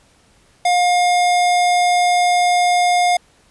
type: tone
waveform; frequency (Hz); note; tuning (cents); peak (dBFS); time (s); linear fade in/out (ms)
square; 712; F5; +33; -13; 0.65-3.17; 5
effects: pink hiss -54 dBFS RMS until 3.5 s + resampled to 24000 Hz